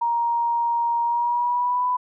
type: tone with pitch glide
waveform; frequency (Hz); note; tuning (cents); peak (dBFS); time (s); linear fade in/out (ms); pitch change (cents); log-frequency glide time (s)
sine; 939 to 994.3; A#5 to B5; +12 to +11; -19; 0.01-1.97; 10; +99; 1.03-1.86
effects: none